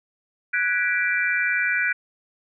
sine chord, G# half-diminished seventh, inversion third, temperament equal with one note detuned, 1480 / 1661.2 / 1956.2 / 2349 Hz, F#6 / G#6 / B6 / D7, 0 / 0 / -17 / 0 cents, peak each -23 / -28 / -27 / -25 dBFS, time 0.53-1.93 s, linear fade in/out 10 ms, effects none

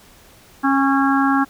harmonic tone with a mistuned harmonic, 273 Hz, C#4, 26 cents flat, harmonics 1 / 3 / 4 / 5 / 6, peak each -16 / -21 / -22 / -23 / -24 dBFS, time 0.63-1.45 s, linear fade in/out 20 ms, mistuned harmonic 4, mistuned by +24 cents, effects pink hiss -48 dBFS RMS until 1.49 s

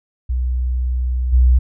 sine tone with level steps, 62.4 Hz, B1, 19 cents sharp, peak -16 / -8 dBFS, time 0.29-1.59 s, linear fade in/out 10 ms, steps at 1.32 s, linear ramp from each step 20 ms, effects none

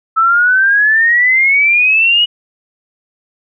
sine exponential sweep, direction up, 1306 to 2930 Hz, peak -7 dBFS, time 0.16-2.26 s, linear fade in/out 20 ms, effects none

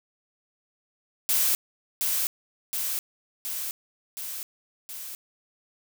blue noise with echo, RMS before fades -23 dBFS, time 1.29-1.55 s, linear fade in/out 0 ms, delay 720 ms, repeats 5, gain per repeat -3 dB, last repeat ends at 5.15 s, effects none

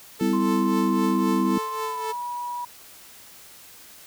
sawtooth tone with tremolo, 440 Hz, A4, in tune, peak -24 dBFS, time 0.19-2.13 s, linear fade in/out 20 ms, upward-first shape triangle, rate 3.8 Hz, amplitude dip 75%
sine chord, E minor, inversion first, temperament equal with one note detuned, 196 / 253.2 / 329.6 Hz, G3 / B3 / E4, 0 / +43 / 0 cents, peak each -24 dBFS, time 0.21-1.58 s, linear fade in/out 2 ms
sine tone with pitch glide, 1045 to 969.4 Hz, C6 to B5, -2 to -32 cents, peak -28 dBFS, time 0.33-2.65 s, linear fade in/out 5 ms, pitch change -130 cents, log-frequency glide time 1.76-2.08 s
effects white hiss -47 dBFS RMS until 4.06 s

